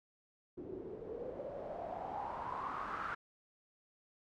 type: noise with low-pass filter sweep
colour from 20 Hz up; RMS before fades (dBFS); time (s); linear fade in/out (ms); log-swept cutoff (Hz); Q
white; -43; 0.57-3.15; 10; 340 to 1400; 6.3
effects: none